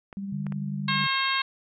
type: clicks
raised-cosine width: 0.5 ms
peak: -26 dBFS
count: 3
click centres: 0.128 / 0.467 / 0.523 s
type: tone with tremolo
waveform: sine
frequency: 197.4 Hz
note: G3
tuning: 12 cents sharp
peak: -29 dBFS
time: 0.17-1.04 s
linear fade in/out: 0 ms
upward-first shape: sine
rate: 18 Hz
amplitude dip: 35%
type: tone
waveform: sine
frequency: 146.6 Hz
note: D3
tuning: 3 cents flat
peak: -31 dBFS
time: 0.32-1.07 s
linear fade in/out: 5 ms
type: harmonic tone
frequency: 537 Hz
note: C5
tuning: 45 cents sharp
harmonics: 2 / 3 / 4 / 5 / 6 / 7 / 8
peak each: -28 / -30 / -31 / -32 / -33 / -33 / -34 dBFS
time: 0.88-1.42 s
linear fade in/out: 5 ms
effects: none